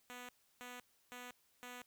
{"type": "tone bursts", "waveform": "5% pulse", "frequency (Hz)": 246.9, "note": "B3", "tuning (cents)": 0, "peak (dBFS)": -37, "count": 4, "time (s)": [0.1, 1.82], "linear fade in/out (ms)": 0, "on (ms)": 190, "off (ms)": 320, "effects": ["white hiss -74 dBFS RMS until 1.86 s"]}